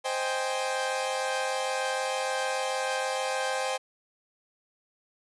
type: chord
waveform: sawtooth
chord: Ab major seventh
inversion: first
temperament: equal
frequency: 523.3 / 622.3 / 784 / 830.6 Hz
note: C5 / Eb5 / G5 / Ab5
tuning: 0 / 0 / 0 / 0 cents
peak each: -27 / -33 / -29 / -32 dBFS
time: 0.04-3.78 s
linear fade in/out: 20 ms
effects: resampled to 24000 Hz + 10-bit